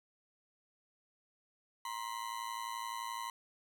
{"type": "ring-modulated tone", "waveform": "40% pulse", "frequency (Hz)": 1000, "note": "B5", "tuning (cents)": 21, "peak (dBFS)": -35, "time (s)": [1.85, 3.3], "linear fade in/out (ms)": 2, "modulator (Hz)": 55.8, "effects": []}